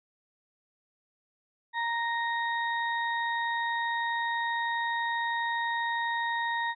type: harmonic tone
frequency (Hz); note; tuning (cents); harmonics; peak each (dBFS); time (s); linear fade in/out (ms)
932.3; A#5; 0; 1 / 2 / 4; -30 / -31 / -40; 1.73-6.75; 50
effects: none